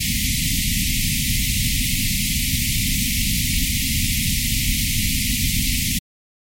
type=band-stop noise; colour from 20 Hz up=pink; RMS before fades=-20 dBFS; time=0-5.99 s; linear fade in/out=10 ms; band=270 to 2000 Hz; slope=96 dB/octave; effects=MP3 64 kbps

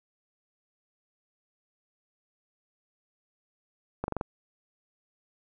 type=slowing click train; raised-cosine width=1 ms; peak=-16 dBFS; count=5; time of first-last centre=4.04-4.212 s; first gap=41 ms; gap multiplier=1.03; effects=none

